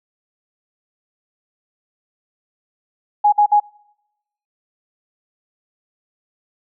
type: tone bursts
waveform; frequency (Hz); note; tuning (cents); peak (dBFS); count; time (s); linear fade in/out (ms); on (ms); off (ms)
sine; 830.6; G#5; 0; -9; 3; 3.24-3.601; 10; 85; 53
effects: noise-tail reverb RT60 0.9 s tail -26 dB re dry